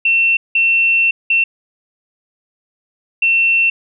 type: tone bursts at uneven times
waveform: sine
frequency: 2700 Hz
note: E7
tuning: 41 cents sharp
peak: -10 dBFS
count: 4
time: 0.05-0.37 / 0.55-1.11 / 1.3-1.44 / 3.22-3.7 s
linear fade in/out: 5 ms
effects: none